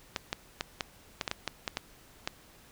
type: clicks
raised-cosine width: 0.2 ms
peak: -13 dBFS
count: 11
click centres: 0.162 / 0.329 / 0.609 / 0.808 / 1.212 / 1.278 / 1.314 / 1.477 / 1.678 / 1.771 / 2.275 s
effects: pink hiss -57 dBFS RMS until 2.71 s